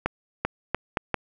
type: accelerating click train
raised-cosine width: 0.5 ms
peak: -8 dBFS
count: 5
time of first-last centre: 0.06-1.143 s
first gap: 390 ms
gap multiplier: 0.76
effects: none